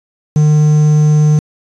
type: tone with quantisation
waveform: triangle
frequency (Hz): 151.4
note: D#3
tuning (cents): -47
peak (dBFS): -4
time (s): 0.36-1.39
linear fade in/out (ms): 2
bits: 5
effects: resampled to 22050 Hz